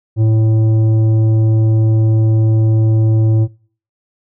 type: tone with tanh clipping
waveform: sine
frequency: 110.4 Hz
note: A2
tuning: 6 cents sharp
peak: -10 dBFS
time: 0.16-3.48 s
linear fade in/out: 50 ms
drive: 9 dB
effects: noise-tail reverb RT60 0.5 s tail -25 dB re dry